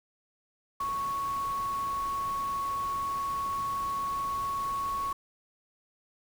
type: tone in noise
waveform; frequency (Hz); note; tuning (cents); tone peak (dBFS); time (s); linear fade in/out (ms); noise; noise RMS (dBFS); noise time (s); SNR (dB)
sine; 1108.7; C#6; 0; -29; 0.8-5.13; 5; pink; -45; 0.8-5.13; +13
effects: none